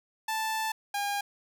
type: tone pair in turn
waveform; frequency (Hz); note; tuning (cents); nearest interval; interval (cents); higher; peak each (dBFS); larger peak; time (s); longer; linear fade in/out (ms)
sawtooth; 880 / 810; A5 / G#5; 0 / -43; minor second; 143; first; -25; neither; 0.28-0.72 / 0.94-1.21; first; 5
effects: none